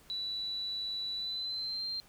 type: tone with pitch glide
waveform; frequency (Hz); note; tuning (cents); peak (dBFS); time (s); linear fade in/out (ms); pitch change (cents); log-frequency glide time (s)
sine; 3951 to 4167; B7 to C8; 0 to -8; -34; 0.1-2; 0; +92; 1.15-1.85
effects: pink hiss -60 dBFS RMS until 2.08 s